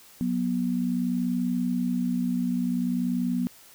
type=tone pair together; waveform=sine; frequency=183.2 / 243.7 Hz; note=F#3 / B3; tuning=-17 / -23 cents; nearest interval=perfect fourth; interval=494 cents; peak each=-28 / -25 dBFS; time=0.21-3.47 s; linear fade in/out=0 ms; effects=white hiss -52 dBFS RMS until 3.74 s